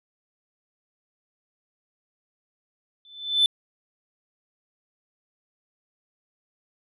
sine tone with exponential growth, 3520 Hz, A7, in tune, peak -11 dBFS, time 3.05-3.46 s, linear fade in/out 1 ms, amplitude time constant 88 ms, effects tanh soft clip ceiling -13 dBFS

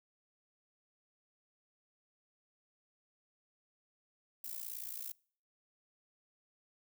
violet noise with amplitude modulation, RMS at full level -40 dBFS, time 4.44-5.12 s, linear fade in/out 5 ms, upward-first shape sine, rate 58.4 Hz, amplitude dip 85%, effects noise-tail reverb RT60 0.5 s tail -25 dB re dry

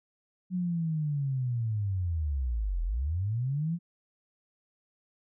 sine linear two-way sweep, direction down then up, 185 to 39.93 to 176.1 Hz, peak -27 dBFS, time 0.5-3.79 s, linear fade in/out 50 ms, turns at 2.83 s, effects none

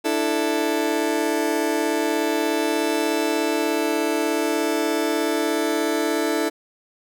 30% pulse chord, D suspended second, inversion none, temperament just, 293.7 / 330.4 / 440.5 Hz, D4 / E4 / A4, 0 / +4 / +2 cents, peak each -23 / -21 / -22 dBFS, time 0.04-6.5 s, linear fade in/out 20 ms, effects none

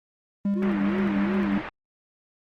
triangle tone with tremolo, 200.3 Hz, G3, 38 cents sharp, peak -19 dBFS, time 0.45-1.58 s, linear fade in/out 2 ms, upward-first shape square, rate 5.6 Hz, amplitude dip 30%
triangle tone with vibrato, 329.6 Hz, E4, in tune, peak -27 dBFS, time 0.55-1.62 s, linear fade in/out 20 ms, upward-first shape sine, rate 2.8 Hz, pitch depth 230 cents each way
white low-pass noise, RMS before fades -35 dBFS, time 0.62-1.69 s, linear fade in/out 2 ms, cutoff 2100 Hz, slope 24 dB/octave
effects Opus 24 kbps

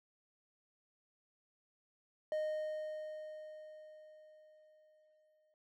triangle tone with exponential decay, 617 Hz, D#5, 15 cents flat, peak -31 dBFS, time 2.32-5.54 s, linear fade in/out 1 ms, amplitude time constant 700 ms, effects none

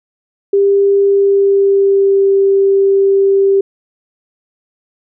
sine tone with pitch glide, 398 to 392.5 Hz, G4 to G4, +26 to +2 cents, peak -7 dBFS, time 0.53-3.61 s, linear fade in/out 5 ms, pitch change -24 cents, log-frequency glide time 1.02-2.28 s, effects none

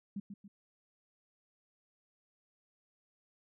sine tone with echo, 200.4 Hz, G3, 38 cents sharp, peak -36 dBFS, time 0.16-0.2 s, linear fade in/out 5 ms, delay 140 ms, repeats 2, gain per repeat -7 dB, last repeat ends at 0.48 s, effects none

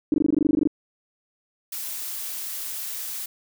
sine tone bursts, 300.8 Hz, D4, 42 cents sharp, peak -15 dBFS, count 14, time 0.12-0.674 s, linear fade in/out 2 ms, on 21 ms, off 20 ms
blue noise, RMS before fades -32 dBFS, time 1.72-3.26 s, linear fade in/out 5 ms
effects none

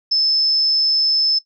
sine tone, 5250 Hz, E8, 8 cents flat, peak -13 dBFS, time 0.11-1.39 s, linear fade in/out 10 ms, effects noise-tail reverb RT60 0.1 s tail -18 dB re dry

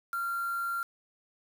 sine tone with quantisation, 1380 Hz, F6, 21 cents flat, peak -30 dBFS, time 0.13-0.83 s, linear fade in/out 2 ms, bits 7, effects none

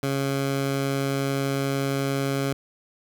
15% pulse tone, 137.6 Hz, C#3, 12 cents flat, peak -17 dBFS, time 0.03-2.53 s, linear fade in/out 2 ms, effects none

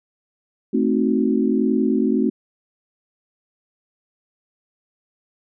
sine chord, A diminished seventh, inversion none, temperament equal, 220 / 261.6 / 311.1 / 370 Hz, A3 / C4 / Eb4 / Gb4, 0 / 0 / 0 / 0 cents, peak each -20 / -20 / -24 / -23 dBFS, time 0.73-2.3 s, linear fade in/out 10 ms, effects none

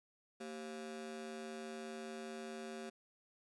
30% pulse ring-modulated tone, 308.1 Hz, D#4, 17 cents flat, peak -39 dBFS, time 0.4-2.9 s, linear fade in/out 10 ms, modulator 80.8 Hz, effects resampled to 24000 Hz + 13-bit

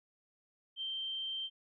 sine tone, 3136 Hz, G7, in tune, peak -36 dBFS, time 0.76-1.5 s, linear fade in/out 50 ms, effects none

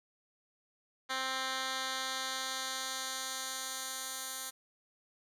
10% pulse tone with band-pass filter sweep, 262.6 Hz, C4, 6 cents sharp, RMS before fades -38 dBFS, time 1.09-4.51 s, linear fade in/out 20 ms, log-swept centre 2900 to 9600 Hz, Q 0.85, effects none

